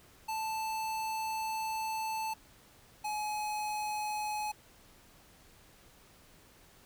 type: tone pair in turn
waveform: square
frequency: 880 / 845.1 Hz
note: A5 / G#5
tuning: 0 / +30 cents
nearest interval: minor second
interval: 70 cents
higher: first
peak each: -34 / -34 dBFS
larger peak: neither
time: 0.28-2.34 / 3.04-4.52 s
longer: first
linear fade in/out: 10 ms
effects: pink hiss -60 dBFS RMS until 6.85 s